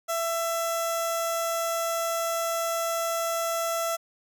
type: tone with notch filter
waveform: 15% pulse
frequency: 667 Hz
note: E5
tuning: 20 cents sharp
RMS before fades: -28 dBFS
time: 0.08-3.97 s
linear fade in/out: 20 ms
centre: 2300 Hz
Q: 1
effects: none